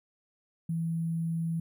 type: tone with sample-and-hold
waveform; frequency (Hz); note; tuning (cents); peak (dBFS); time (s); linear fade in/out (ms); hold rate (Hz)
sine; 165; E3; +2; -28; 0.69-1.6; 5; 11025
effects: none